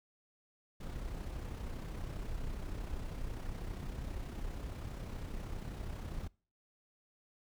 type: noise with amplitude modulation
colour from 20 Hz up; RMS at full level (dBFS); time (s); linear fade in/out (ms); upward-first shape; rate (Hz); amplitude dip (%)
brown; -39; 0.8-6.28; 10; sine; 32.4; 45
effects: noise-tail reverb RT60 0.4 s tail -24 dB re dry